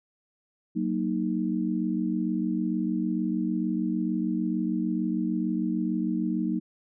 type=chord; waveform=sine; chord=D# minor; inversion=first; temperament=just; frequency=186.68 / 233.3 / 311.1 Hz; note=F#3 / A#3 / D#4; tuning=+16 / +2 / 0 cents; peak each=-29 dBFS; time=0.75-6.6 s; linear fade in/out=20 ms; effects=none